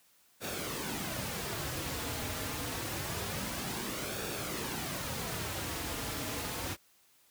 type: noise with flanger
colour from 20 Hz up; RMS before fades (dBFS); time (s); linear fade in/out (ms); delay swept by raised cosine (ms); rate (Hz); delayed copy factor
pink; -37; 0.4-6.77; 50; 0.97 to 5.47; 0.26; -0.5
effects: white hiss -66 dBFS RMS until 7.3 s + high-pass 60 Hz 12 dB/octave